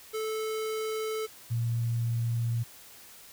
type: tone pair in turn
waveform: square / sine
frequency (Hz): 436.8 / 116.8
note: A4 / A#2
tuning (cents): -13 / +4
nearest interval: octave + major seventh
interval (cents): 2283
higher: first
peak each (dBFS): -31 / -26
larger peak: second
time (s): 0.13-1.27 / 1.5-2.64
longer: neither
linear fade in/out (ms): 20
effects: white hiss -51 dBFS RMS until 3.32 s